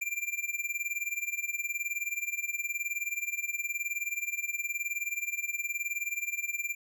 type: tone with tremolo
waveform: square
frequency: 2374 Hz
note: D7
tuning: 18 cents sharp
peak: -29 dBFS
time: 0.01-6.75 s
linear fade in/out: 10 ms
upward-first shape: sine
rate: 19 Hz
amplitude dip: 85%
effects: none